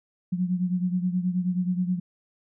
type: beating tone pair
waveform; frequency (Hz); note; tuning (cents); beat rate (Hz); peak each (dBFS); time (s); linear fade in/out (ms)
sine; 179 / 188.4; F3 / F#3; +43 / +32; 9.4; -24 / -29; 0.32-2; 10
effects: none